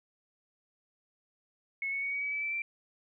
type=tone with pitch steps; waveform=sine; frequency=2192 / 2214 / 2235 / 2258 / 2280 / 2302 / 2325 / 2348 Hz; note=C#7 / C#7 / C#7 / C#7 / C#7 / D7 / D7 / D7; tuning=-20 / -3 / +14 / +31 / +48 / -35 / -18 / -1 cents; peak=-31 dBFS; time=1.82-2.62 s; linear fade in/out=2 ms; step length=100 ms; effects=none